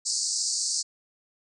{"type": "band-pass noise", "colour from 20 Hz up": "pink", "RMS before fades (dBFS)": -28, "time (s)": [0.05, 0.83], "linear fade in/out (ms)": 20, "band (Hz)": [4400, 8700], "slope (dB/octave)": 96, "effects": []}